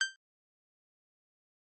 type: tone with exponential decay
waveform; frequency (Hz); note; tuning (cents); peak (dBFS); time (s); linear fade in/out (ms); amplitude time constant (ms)
sawtooth; 1568; G6; 0; -19; 0.01-0.16; 1; 32
effects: MP3 32 kbps